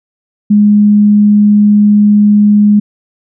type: tone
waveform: sine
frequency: 207.6 Hz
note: G#3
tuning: in tune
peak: -3 dBFS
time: 0.5-2.8 s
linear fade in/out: 10 ms
effects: none